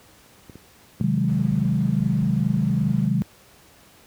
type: clicks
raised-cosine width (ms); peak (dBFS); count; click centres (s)
3; -27; 7; 0.497 / 0.556 / 1.001 / 1.04 / 1.177 / 1.244 / 1.577
type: chord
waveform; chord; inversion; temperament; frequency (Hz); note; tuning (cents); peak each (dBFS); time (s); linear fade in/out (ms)
sine; Ab dominant seventh; first; equal; 130.81 / 155.56 / 185 / 207.7; C3 / Eb3 / Gb3 / Ab3; 0 / 0 / 0 / 0; -24; 1.01-3.22; 0
type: noise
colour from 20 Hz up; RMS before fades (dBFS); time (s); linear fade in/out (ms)
brown; -37; 1.27-3.08; 20
effects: pink hiss -52 dBFS RMS until 4.06 s + high-pass 60 Hz 12 dB/octave